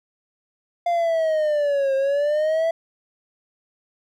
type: linear two-way sweep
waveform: triangle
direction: down then up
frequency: 698.5 to 534 to 665 Hz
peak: -16 dBFS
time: 0.86-2.71 s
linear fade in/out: 5 ms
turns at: 1.95 s
effects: none